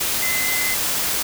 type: tone in noise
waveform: sine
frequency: 2048 Hz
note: C7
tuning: 38 cents flat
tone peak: -23 dBFS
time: 0.22-0.75 s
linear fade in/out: 10 ms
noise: white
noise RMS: -22 dBFS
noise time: 0-1.23 s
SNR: -4 dB
effects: none